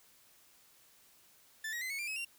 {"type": "tone with pitch steps", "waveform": "40% pulse", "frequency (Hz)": [1760, 1897.2, 2045, 2205, 2377, 2562, 2762], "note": ["A6", "A#6", "C7", "C#7", "D7", "E7", "F7"], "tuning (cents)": [0, 30, -40, -10, 20, -50, -20], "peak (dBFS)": -36, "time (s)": [1.64, 2.249], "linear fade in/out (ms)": 5, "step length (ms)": 87, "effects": ["white hiss -64 dBFS RMS until 2.38 s"]}